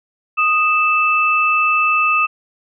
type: tone pair together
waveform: sine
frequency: 1242.8 / 2637 Hz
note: D#6 / E7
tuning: -2 / 0 cents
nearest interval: octave + minor second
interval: 1302 cents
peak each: -15 / -15 dBFS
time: 0.37-2.27 s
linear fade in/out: 20 ms
effects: none